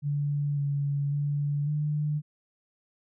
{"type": "tone with pitch steps", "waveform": "sine", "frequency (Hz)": [144.6, 142.1, 144.6, 149.5], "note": ["D3", "C#3", "D3", "D3"], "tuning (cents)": [-27, 43, -27, 31], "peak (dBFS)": -25, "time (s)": [0.02, 2.22], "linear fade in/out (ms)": 50, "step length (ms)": 550, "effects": []}